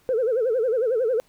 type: tone with vibrato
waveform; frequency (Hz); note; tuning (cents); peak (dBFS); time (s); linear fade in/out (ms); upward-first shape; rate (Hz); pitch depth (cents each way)
sine; 477.3; A#4; +41; -18; 0.09-1.2; 0; sine; 11; 180
effects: tanh soft clip ceiling -15 dBFS + pink hiss -61 dBFS RMS until 1.28 s